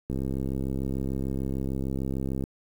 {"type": "click train", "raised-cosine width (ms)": 3, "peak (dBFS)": -18, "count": 157, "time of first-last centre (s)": [0.1, 2.439], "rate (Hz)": 66.7, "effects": ["8-bit"]}